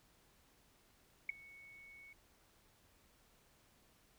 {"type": "tone with ADSR envelope", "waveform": "sine", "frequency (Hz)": 2217, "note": "C#7", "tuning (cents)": 0, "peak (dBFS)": -31, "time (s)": [1.29, 2.13], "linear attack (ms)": 4, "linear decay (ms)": 10, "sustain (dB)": -24, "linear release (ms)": 3, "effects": ["pink hiss -70 dBFS RMS until 4.18 s"]}